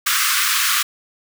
pink high-pass noise, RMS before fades -18 dBFS, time 0.06-0.83 s, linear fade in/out 10 ms, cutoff 1100 Hz, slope 96 dB/octave, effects none

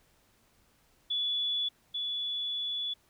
sine tone pair in turn, 3429 / 3429 Hz, A7 / A7, -45 / -45 cents, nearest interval unison, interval 0 cents, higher neither, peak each -28 / -31 dBFS, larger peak first, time 1.1-1.69 / 1.94-2.94 s, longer second, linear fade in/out 10 ms, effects pink hiss -67 dBFS RMS until 3.09 s

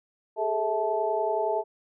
sine tone cluster, 407.5 / 438.1 / 652 / 872 Hz, G#4 / A4 / E5 / A5, -33 / -7 / -19 / -16 cents, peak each -31 / -30 / -28 / -29 dBFS, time 0.36-1.64 s, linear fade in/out 50 ms, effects none

